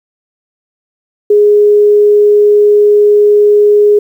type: tone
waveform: sine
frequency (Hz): 415.3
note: G#4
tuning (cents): 0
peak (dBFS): -3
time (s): 1.3-3.99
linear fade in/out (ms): 5
effects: 7-bit